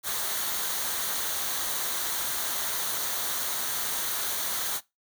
white noise with comb filter, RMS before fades -30 dBFS, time 0.03-4.81 s, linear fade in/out 50 ms, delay 0.39 ms, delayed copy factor -0.5, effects noise-tail reverb RT60 0.2 s tail -20 dB re dry

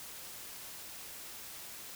silence, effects white hiss -47 dBFS RMS until 1.95 s

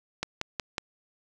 click train, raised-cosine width 0.2 ms, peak -12 dBFS, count 4, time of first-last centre 0.23-0.781 s, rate 5.44 Hz, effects none

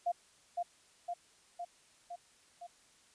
sine tone with echo, 698.5 Hz, F5, in tune, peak -29 dBFS, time 0.06-0.12 s, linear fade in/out 10 ms, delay 510 ms, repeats 5, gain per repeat -3 dB, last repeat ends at 2.67 s, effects white hiss -65 dBFS RMS until 3.14 s + resampled to 22050 Hz

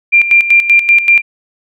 sine tone with tremolo, 2382 Hz, D7, 24 cents sharp, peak -3 dBFS, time 0.12-1.22 s, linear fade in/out 20 ms, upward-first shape square, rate 5.2 Hz, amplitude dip 70%, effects none

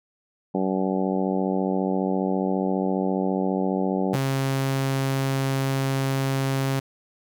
harmonic tone, 94.7 Hz, F#2, 41 cents sharp, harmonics 2 / 3 / 4 / 5 / 6 / 7 / 8 / 9, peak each -25 / -28 / -29 / -31 / -32 / -36 / -33 / -36 dBFS, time 0.54-4.16 s, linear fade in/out 10 ms
sawtooth tone, 135.1 Hz, C#3, 44 cents flat, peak -18 dBFS, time 4.13-6.8 s, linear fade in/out 10 ms
effects none

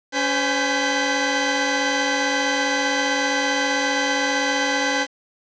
sawtooth tone cluster, 281.1 / 513 / 828 / 1547 / 1990 Hz, C#4 / C5 / G#5 / G6 / B6, +24 / -34 / -5 / -23 / +13 cents, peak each -22 dBFS, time 0.12-5.07 s, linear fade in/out 50 ms, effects resampled to 16000 Hz + 7-bit

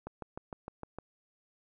click train, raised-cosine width 1 ms, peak -26 dBFS, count 7, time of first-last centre 0.07-0.986 s, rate 6.55 Hz, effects none

